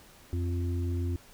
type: harmonic tone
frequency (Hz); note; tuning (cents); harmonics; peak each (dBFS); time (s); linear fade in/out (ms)
87.31; F2; 0; 1 / 3 / 4; -28 / -38 / -40; 0.33-1.16; 0
effects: pink hiss -55 dBFS RMS until 1.33 s

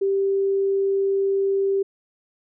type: tone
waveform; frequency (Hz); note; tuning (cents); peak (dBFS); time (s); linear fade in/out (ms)
sine; 392; G4; 0; -18; 0.01-1.83; 10
effects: none

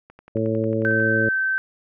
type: click train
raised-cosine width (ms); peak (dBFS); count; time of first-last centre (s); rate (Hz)
0.5; -29; 11; 0.1-1.001; 11.1
type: harmonic tone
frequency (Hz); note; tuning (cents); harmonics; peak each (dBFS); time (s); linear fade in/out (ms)
111.1; A2; +17; 1 / 2 / 3 / 4 / 5; -26 / -26 / -26 / -26 / -26; 0.35-1.29; 5
type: tone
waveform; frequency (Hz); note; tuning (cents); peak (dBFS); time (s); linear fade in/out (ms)
sine; 1546; G6; -24; -19; 0.85-1.58; 0
effects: none

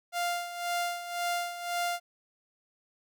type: tone with tremolo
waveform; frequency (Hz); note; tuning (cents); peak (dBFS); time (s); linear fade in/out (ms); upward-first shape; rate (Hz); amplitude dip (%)
sawtooth; 698.5; F5; 0; -24; 0.12-2; 50; sine; 1.9; 70
effects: none

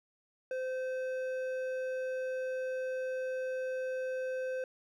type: tone with hard clipping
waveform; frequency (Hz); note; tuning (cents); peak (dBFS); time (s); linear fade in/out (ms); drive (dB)
sine; 516; C5; -24; -35; 0.51-4.64; 2; 8
effects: none

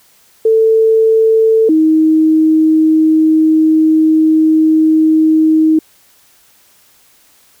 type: tone pair in turn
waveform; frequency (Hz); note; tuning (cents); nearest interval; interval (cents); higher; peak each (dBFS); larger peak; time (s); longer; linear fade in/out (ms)
sine; 444.5 / 315.2; A4 / D#4; +18 / +23; tritone; 595; first; -6; neither; 0.45-1.69 / 1.69-5.79; second; 5
effects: white hiss -49 dBFS RMS until 7.6 s

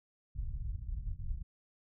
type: low-pass noise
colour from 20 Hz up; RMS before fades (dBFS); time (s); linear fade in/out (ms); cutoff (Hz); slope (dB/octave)
pink; -38; 0.35-1.43; 10; 100; 24
effects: none

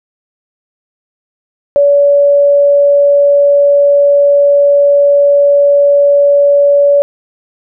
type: tone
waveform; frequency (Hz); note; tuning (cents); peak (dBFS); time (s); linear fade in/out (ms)
sine; 570; C#5; +48; -4; 1.76-7.02; 0
effects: none

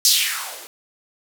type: noise with band-pass filter sweep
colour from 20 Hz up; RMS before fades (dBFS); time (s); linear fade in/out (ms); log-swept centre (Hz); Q
violet; -21; 0.05-0.67; 0; 5600 to 320; 2.9
effects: none

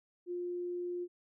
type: tone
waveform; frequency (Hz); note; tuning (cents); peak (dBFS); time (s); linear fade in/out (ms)
sine; 353.5; F4; +21; -35; 0.26-1.08; 50
effects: none

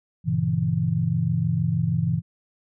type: chord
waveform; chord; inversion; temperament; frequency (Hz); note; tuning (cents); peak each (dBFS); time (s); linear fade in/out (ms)
sine; G diminished seventh; none; equal with one note detuned; 98 / 118.51 / 138.59 / 164.81; G2 / Bb2 / Db3 / Fb3; 0 / +29 / 0 / 0; -29 / -26 / -27 / -23; 0.24-2.22; 50
effects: none

